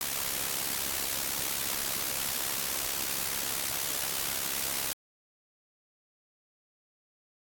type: noise with amplitude modulation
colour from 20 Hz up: white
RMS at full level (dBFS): -29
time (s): 0.01-4.93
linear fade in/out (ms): 0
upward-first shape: sine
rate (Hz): 68.1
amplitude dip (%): 65
effects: AAC 64 kbps